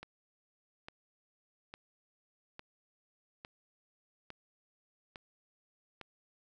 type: click train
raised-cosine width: 0.3 ms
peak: -29 dBFS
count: 8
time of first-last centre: 0.03-6.013 s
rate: 1.17 Hz
effects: none